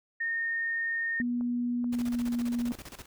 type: tone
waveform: sine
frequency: 1836 Hz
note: A#6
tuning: 27 cents flat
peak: -28 dBFS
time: 0.2-1.22 s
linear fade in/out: 10 ms
type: tone with pitch glide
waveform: sine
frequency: 242.3 to 239.2 Hz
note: B3 to A#3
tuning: -33 to +45 cents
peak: -27 dBFS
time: 1.2-2.72 s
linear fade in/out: 0 ms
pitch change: -22 cents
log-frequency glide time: 1.82-2.35 s
type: click train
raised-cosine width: 1 ms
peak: -33 dBFS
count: 4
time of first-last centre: 1.41-2.709 s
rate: 2.31 Hz
type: noise with tremolo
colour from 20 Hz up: pink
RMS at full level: -43 dBFS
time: 1.92-3.06 s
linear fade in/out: 10 ms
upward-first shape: square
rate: 15 Hz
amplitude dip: 80%
effects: none